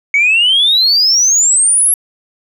sine exponential sweep, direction up, 2211 to 11360 Hz, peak -6 dBFS, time 0.14-1.94 s, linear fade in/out 2 ms, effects tanh soft clip ceiling -4 dBFS

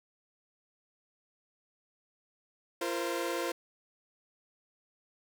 sawtooth chord, F suspended fourth, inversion none, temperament equal with one note detuned, 341.8 / 466.2 / 523.3 Hz, F4 / Bb4 / C5, -37 / 0 / 0 cents, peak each -31 / -34 / -32 dBFS, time 2.81-3.52 s, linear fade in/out 5 ms, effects none

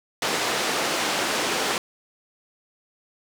pink band-pass noise, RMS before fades -25 dBFS, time 0.22-1.78 s, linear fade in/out 2 ms, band 360 to 7100 Hz, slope 12 dB/octave, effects none

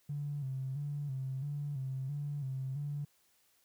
triangle tone with vibrato, 138.59 Hz, C#3, in tune, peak -31 dBFS, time 0.09-3.05 s, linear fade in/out 10 ms, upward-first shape square, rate 1.5 Hz, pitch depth 78 cents each way, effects tanh soft clip ceiling -33 dBFS + white hiss -71 dBFS RMS until 3.64 s

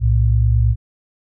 sine tone pair together, 63.19 / 112.6 Hz, B1 / A2, +40 / +40 cents, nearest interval minor seventh, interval 1000 cents, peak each -14 dBFS, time 0-0.76 s, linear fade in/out 50 ms, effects none

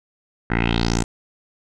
10% pulse tone with low-pass filter sweep, 57.5 Hz, A#1, 23 cents flat, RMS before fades -20 dBFS, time 0.5-1.04 s, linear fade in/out 5 ms, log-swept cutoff 1700 to 8200 Hz, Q 4.1, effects none

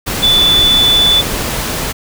sine tone in noise, 3482 Hz, A7, 19 cents flat, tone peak -7 dBFS, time 0.22-1.22 s, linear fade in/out 20 ms, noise pink, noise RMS -18 dBFS, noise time 0.06-1.93 s, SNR +8 dB, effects none

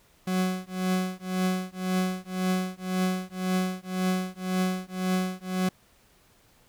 40% pulse tone with tremolo, 185 Hz, F#3, in tune, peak -21 dBFS, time 0.27-5.69 s, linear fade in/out 5 ms, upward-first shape triangle, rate 1.9 Hz, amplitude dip 100%, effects pink hiss -61 dBFS RMS until 6.68 s

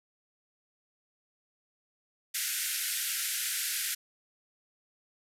white band-pass noise, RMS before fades -33 dBFS, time 2.34-3.95 s, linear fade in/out 10 ms, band 1400 to 14000 Hz, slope 96 dB/octave, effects none

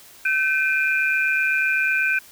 sine tone cluster, 1535 / 2408 / 2556 Hz, G6 / D7 / D#7, -37 / +43 / +46 cents, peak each -20 / -22 / -29 dBFS, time 0.25-2.19 s, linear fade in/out 5 ms, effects white hiss -47 dBFS RMS until 2.31 s

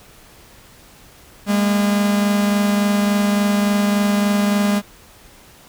45% pulse tone pair together, 203.8 / 227.3 Hz, G#3 / A#3, -32 / -43 cents, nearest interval major second, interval 189 cents, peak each -15 / -25 dBFS, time 1.46-4.82 s, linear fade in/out 50 ms, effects pink hiss -46 dBFS RMS until 5.68 s

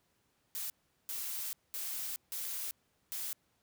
blue noise bursts at uneven times, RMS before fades -39 dBFS, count 5, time 0.55-0.7 / 1.09-1.53 / 1.74-2.16 / 2.32-2.71 / 3.12-3.33 s, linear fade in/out 0 ms, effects pink hiss -75 dBFS RMS until 3.62 s + high-pass 60 Hz 12 dB/octave

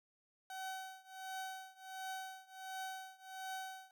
30% pulse tone with tremolo, 759 Hz, F#5, 44 cents sharp, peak -38 dBFS, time 0.5-3.91 s, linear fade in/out 2 ms, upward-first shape triangle, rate 1.4 Hz, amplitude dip 95%, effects none

